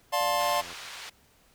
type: chord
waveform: square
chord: D minor seventh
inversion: none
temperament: just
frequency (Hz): 587.3 / 704.8 / 881 / 1057.2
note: D5 / F5 / A5 / C6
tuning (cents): 0 / +16 / +2 / +18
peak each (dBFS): -31 / -30 / -32 / -30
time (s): 0.12-0.62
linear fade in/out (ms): 20
type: click train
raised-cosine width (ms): 1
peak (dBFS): -35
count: 46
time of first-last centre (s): 0.21-0.728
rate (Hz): 86.8
type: band-pass noise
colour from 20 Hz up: white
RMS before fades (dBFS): -42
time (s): 0.39-1.1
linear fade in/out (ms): 10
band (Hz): 740 to 4200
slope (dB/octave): 12
effects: pink hiss -62 dBFS RMS until 1.54 s